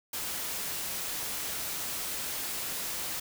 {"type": "noise", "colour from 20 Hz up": "white", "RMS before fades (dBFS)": -35, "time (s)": [0.13, 3.2], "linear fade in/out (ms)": 5, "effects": []}